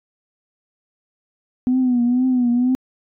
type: tone with vibrato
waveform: sine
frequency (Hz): 248.6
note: B3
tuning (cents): +12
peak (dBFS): -13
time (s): 1.67-2.75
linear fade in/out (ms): 0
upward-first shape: triangle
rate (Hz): 2.1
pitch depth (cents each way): 81
effects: tanh soft clip ceiling -10 dBFS